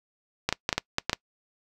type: clicks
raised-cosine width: 0.2 ms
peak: -6 dBFS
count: 8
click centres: 0.49 / 0.526 / 0.691 / 0.728 / 0.78 / 0.984 / 1.096 / 1.131 s
effects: noise-tail reverb RT60 0.1 s tail -24 dB re dry